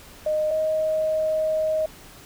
sine tone pair in turn, 615 / 626.8 Hz, D#5 / D#5, -20 / +13 cents, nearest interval unison, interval 33 cents, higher second, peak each -20 dBFS, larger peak neither, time 0.26-0.51 / 0.51-1.86 s, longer second, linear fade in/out 5 ms, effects pink hiss -46 dBFS RMS until 2.25 s

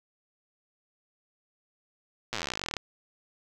slowing click train, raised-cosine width 0.2 ms, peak -14 dBFS, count 28, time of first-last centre 2.33-2.767 s, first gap 8 ms, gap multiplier 1.05, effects none

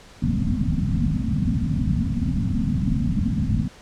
white low-pass noise, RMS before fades -22 dBFS, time 0.22-3.68 s, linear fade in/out 5 ms, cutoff 260 Hz, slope 96 dB/octave, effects pink hiss -47 dBFS RMS until 3.81 s + low-pass 7000 Hz 12 dB/octave

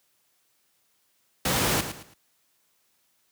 pink noise with echo, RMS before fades -24 dBFS, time 1.45-1.81 s, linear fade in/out 5 ms, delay 110 ms, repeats 3, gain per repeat -10 dB, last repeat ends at 2.14 s, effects white hiss -69 dBFS RMS until 3.31 s + high-pass 80 Hz 12 dB/octave

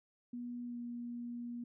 sine tone with pitch glide, 242.3 to 239.2 Hz, B3 to A#3, -33 to +45 cents, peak -40 dBFS, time 0.33-1.64 s, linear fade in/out 5 ms, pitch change -22 cents, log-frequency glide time 0.66-0.77 s, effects none

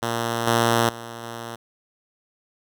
5% pulse tone with level steps, 116.54 Hz, A#2, in tune, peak -12 / -6 / -23 / -21 dBFS, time 0.02-1.56 s, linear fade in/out 10 ms, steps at 0.47 / 0.89 / 1.23 s, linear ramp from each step 5 ms, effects none

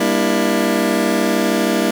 25% pulse chord, E half-diminished seventh, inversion first, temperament just, 197.78 / 237.3 / 296.7 / 329.6 Hz, G3 / Bb3 / D4 / E4, +16 / +31 / +18 / 0 cents, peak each -17 / -16 / -18 / -16 dBFS, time 0-1.91 s, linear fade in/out 5 ms, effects none

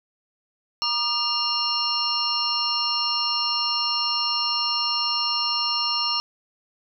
sine tone cluster, 951 / 1204 / 2821 / 4257 / 5420 Hz, A#5 / D6 / F7 / C8 / E8, +34 / +43 / +17 / +29 / +47 cents, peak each -33 / -29 / -29 / -27 / -25 dBFS, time 0.82-6.2 s, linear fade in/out 0 ms, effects none

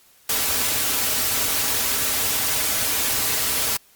white noise with comb filter, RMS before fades -22 dBFS, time 0.29-3.77 s, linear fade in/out 5 ms, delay 5.6 ms, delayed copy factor -0.65, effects white hiss -55 dBFS RMS until 3.95 s + Opus 48 kbps

